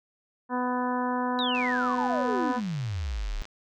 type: harmonic tone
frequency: 249.2 Hz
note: B3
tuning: 16 cents sharp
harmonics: 1 / 2 / 3 / 4 / 5 / 6 / 7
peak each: -29 / -34 / -34 / -30 / -40 / -39 / -42 dBFS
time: 0.49-2.61 s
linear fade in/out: 50 ms
type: exponential sweep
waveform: sine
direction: down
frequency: 3951 to 30.65 Hz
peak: -28 dBFS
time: 1.39-3.42 s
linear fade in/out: 0 ms
type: click train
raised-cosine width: 0.2 ms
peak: -26 dBFS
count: 199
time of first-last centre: 1.55-3.454 s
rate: 104 Hz
effects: none